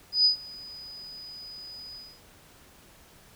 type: tone with ADSR envelope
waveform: sine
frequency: 4972 Hz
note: D#8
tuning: 2 cents flat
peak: -16 dBFS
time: 0.12-2.21 s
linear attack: 130 ms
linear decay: 110 ms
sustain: -24 dB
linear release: 260 ms
effects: pink hiss -55 dBFS RMS until 3.35 s